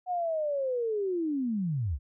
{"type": "linear sweep", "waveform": "sine", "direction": "down", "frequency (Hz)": [738, 58.27], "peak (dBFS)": -27, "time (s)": [0.06, 1.99], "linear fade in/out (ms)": 50, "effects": []}